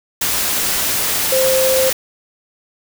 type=tone in noise; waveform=sine; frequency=523.3 Hz; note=C5; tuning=in tune; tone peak=-13 dBFS; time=1.32-1.9 s; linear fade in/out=5 ms; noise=white; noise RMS=-18 dBFS; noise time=0.21-1.93 s; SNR=+2 dB; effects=none